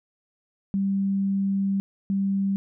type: tone bursts at uneven times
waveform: sine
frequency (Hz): 196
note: G3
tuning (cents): 0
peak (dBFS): -21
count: 2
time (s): 0.74-1.8 / 2.1-2.56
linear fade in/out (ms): 0
effects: none